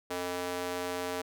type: tone with high-pass filter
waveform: square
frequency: 89.2 Hz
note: F2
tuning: 37 cents sharp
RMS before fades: -35 dBFS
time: 0.1-1.22 s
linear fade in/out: 10 ms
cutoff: 440 Hz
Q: 1.2
effects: none